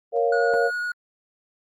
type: chord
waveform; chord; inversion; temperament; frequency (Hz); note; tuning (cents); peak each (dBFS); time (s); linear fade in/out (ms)
sine; Bb minor; none; equal; 466.2 / 554.4 / 698.5; Bb4 / Db5 / F5; 0 / 0 / 0; -21 / -24 / -24; 0.12-0.71; 50
type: tone with vibrato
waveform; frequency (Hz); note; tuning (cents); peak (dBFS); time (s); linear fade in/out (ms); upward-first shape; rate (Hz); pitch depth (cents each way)
triangle; 1451; F#6; -34; -23; 0.32-0.92; 5; triangle; 9.8; 11
effects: Opus 24 kbps